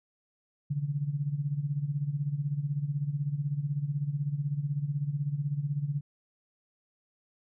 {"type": "tone with tremolo", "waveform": "sine", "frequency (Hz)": 144.1, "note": "D3", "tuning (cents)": -33, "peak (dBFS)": -25, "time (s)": [0.7, 6.01], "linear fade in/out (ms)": 10, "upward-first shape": "sine", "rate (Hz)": 16, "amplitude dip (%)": 75, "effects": []}